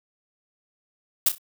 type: noise with echo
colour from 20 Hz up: blue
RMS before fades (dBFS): -18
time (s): 1.26-1.29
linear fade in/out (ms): 5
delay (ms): 31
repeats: 3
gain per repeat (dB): -10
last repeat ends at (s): 1.383
effects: none